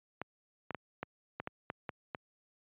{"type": "clicks", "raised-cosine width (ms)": 0.5, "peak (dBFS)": -22, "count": 9, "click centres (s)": [0.216, 0.707, 0.747, 1.03, 1.4, 1.474, 1.701, 1.892, 2.148], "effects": ["high-pass 100 Hz 12 dB/octave", "resampled to 8000 Hz"]}